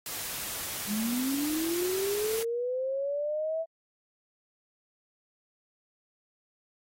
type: noise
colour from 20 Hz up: white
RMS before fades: -36 dBFS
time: 0.06-2.43 s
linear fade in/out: 2 ms
type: linear sweep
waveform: sine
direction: up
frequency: 199.8 to 659.3 Hz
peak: -28 dBFS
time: 0.87-3.66 s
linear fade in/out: 50 ms
effects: AAC 48 kbps